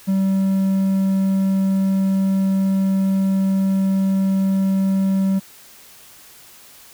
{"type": "tone", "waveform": "triangle", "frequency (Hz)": 192.7, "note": "G3", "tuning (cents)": -29, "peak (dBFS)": -13, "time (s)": [0.07, 5.4], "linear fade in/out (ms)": 20, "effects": ["white hiss -45 dBFS RMS until 6.93 s"]}